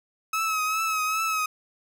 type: tone with vibrato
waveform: 30% pulse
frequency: 1286 Hz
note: E6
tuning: 43 cents flat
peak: -21 dBFS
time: 0.33-1.46 s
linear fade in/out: 5 ms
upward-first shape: triangle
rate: 2.5 Hz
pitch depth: 49 cents each way
effects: none